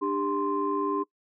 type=tone cluster; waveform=sine; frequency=298 / 398.9 / 1044 Hz; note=D4 / G4 / C6; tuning=+25 / +30 / -4 cents; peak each=-29 dBFS; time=0.01-1.04 s; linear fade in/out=20 ms; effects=noise-tail reverb RT60 0.1 s tail -22 dB re dry + tanh soft clip ceiling -15 dBFS